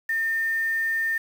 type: tone with quantisation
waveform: sine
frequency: 1810 Hz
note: A6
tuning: 48 cents sharp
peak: -22 dBFS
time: 0.09-1.18 s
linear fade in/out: 5 ms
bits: 7
effects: none